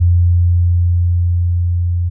sine tone with level ramp, 87.31 Hz, F2, in tune, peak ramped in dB -7 to -13 dBFS, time 0-2.1 s, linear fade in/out 20 ms, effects none

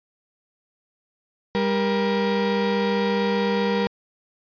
35% pulse tone pair together, 199.17 / 473.7 Hz, G3 / A#4, +28 / +28 cents, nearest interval octave + minor third, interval 1500 cents, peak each -21 dBFS, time 1.55-3.87 s, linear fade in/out 0 ms, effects resampled to 11025 Hz

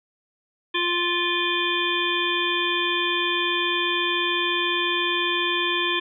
harmonic tone, 349.2 Hz, F4, in tune, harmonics 1 / 3 / 5 / 7 / 9 / 10, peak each -28 / -28 / -28 / -28 / -28 / -28 dBFS, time 0.74-6 s, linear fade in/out 10 ms, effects none

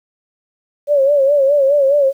sine tone with vibrato, 561 Hz, C#5, 21 cents sharp, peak -9 dBFS, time 0.87-2.13 s, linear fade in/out 50 ms, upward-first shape sine, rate 4.8 Hz, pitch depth 85 cents each way, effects 8-bit

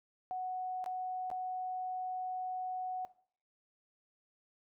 sine tone with dropouts, 740 Hz, F#5, in tune, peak -35 dBFS, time 0.31-3.05 s, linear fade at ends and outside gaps 0 ms, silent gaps 0.842-0.861 / 1.302-1.314 s, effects noise-tail reverb RT60 0.5 s tail -17 dB re dry

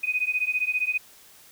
sine beating tone pair, 2490 / 2505 Hz, D#7 / D#7, +1 / +11 cents, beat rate 15 Hz, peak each -26 dBFS, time 0.03-0.98 s, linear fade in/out 10 ms, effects white hiss -52 dBFS RMS until 1.51 s

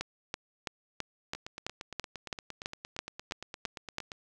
two click trains, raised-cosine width 0.2 ms, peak -23 / -16 dBFS, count 25 / 13, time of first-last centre 1.35-4.118 / 0.01-3.984 s, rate 8.67 / 3.02 Hz, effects none

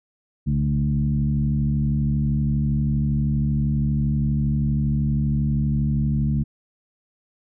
sine tone with frequency modulation, 142.9 Hz, D3, 47 cents flat, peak -18 dBFS, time 0.46-6.44 s, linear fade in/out 20 ms, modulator 72.6 Hz, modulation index 1.1, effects none

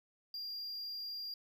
triangle tone, 4788 Hz, D8, 33 cents sharp, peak -39 dBFS, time 0.34-1.34 s, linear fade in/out 2 ms, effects none

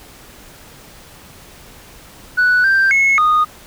sine tone with pitch steps, 1481 / 1572 / 2183 / 1234 Hz, F#6 / G6 / C#7 / D#6, +1 / +4 / -27 / -15 cents, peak -8 dBFS, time 2.37-3.45 s, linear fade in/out 20 ms, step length 270 ms, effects tanh soft clip ceiling -8 dBFS + pink hiss -41 dBFS RMS until 3.66 s

